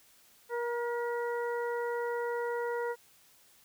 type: harmonic tone with a mistuned harmonic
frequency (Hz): 475.1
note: A#4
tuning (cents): +33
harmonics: 1 / 2 / 3 / 4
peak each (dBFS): -32 / -38 / -42 / -44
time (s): 0.49-2.96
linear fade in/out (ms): 50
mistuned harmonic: 4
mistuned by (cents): +22
effects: white hiss -62 dBFS RMS until 3.64 s